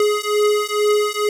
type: beating tone pair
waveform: square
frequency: 417.5 / 419.7 Hz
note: G#4 / G#4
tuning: +9 / +18 cents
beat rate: 2.2 Hz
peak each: -19 dBFS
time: 0-1.29 s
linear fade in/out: 2 ms
effects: low-pass 12000 Hz 12 dB/octave + 7-bit